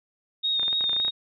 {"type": "tone with vibrato", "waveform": "sine", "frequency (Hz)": 3700, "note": "A#7", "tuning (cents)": -14, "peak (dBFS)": -22, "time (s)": [0.43, 1.11], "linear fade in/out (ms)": 20, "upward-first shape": "sine", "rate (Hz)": 3.6, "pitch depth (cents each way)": 29}
{"type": "clicks", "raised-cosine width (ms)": 0.5, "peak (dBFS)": -23, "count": 12, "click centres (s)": [0.596, 0.631, 0.681, 0.729, 0.809, 0.841, 0.895, 0.931, 0.965, 1, 1.049, 1.081]}
{"effects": []}